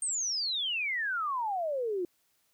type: exponential sweep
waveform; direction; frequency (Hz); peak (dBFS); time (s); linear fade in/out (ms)
sine; down; 8800 to 341.6; -29; 0.02-2.05; 2
effects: white hiss -72 dBFS RMS until 2.53 s